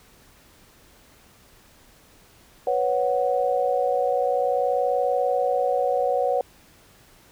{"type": "chord", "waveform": "sine", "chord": "B suspended second", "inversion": "none", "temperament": "equal", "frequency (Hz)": [493.9, 554.4, 740], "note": ["B4", "C#5", "F#5"], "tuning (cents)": [0, 0, 0], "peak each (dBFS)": -24, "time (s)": [2.67, 6.41], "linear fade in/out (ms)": 2, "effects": ["pink hiss -54 dBFS RMS until 7.31 s"]}